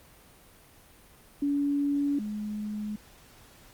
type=tone pair in turn; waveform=sine; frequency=284.9 / 210.6 Hz; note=C#4 / G#3; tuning=+48 / +24 cents; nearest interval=perfect fourth; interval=524 cents; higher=first; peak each=-24 / -31 dBFS; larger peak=first; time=1.42-2.19 / 2.19-2.96 s; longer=neither; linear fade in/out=5 ms; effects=pink hiss -55 dBFS RMS until 3.73 s + Opus 32 kbps